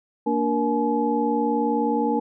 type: tone cluster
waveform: sine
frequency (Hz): 231.4 / 291.1 / 471 / 850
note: A#3 / D4 / A#4 / G#5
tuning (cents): -13 / -15 / +18 / +40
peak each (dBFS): -25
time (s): 0.26-2.2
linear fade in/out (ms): 10
effects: none